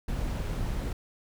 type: noise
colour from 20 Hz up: brown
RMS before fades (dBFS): -31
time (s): 0.08-0.93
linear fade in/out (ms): 5
effects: none